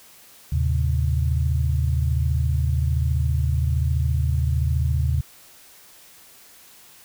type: tone cluster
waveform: sine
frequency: 78 / 111.9 / 133.1 Hz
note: D#2 / A2 / C3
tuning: +5 / +30 / +30 cents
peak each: -20 / -27 / -24 dBFS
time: 0.52-5.21 s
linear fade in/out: 5 ms
effects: white hiss -49 dBFS RMS until 7.04 s